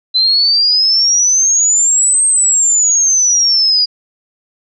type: exponential two-way sweep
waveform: sine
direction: up then down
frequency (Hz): 4033 to 8410 to 4844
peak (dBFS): -8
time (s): 0.14-3.86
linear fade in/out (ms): 20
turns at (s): 2.25
effects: none